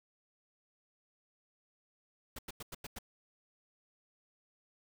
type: noise bursts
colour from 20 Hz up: pink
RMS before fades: -44 dBFS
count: 6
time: 2.36-2.988 s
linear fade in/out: 5 ms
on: 28 ms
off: 92 ms
effects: none